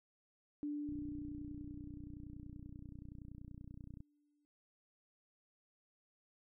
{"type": "tone with exponential decay", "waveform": "sine", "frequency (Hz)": 293.7, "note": "D4", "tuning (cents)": 0, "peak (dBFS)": -37, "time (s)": [0.63, 4.45], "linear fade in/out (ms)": 0, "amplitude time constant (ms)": 830}
{"type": "click train", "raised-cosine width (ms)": 5, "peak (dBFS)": -38, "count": 96, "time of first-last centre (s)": [0.89, 4.005], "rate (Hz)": 30.5}
{"effects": []}